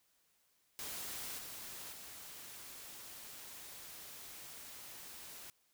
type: noise with level steps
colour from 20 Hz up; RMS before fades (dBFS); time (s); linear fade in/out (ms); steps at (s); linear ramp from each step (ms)
white; -44 / -48 / -51; 0.79-5.5; 0; 1.38 / 1.92; 10
effects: white hiss -75 dBFS RMS until 5.73 s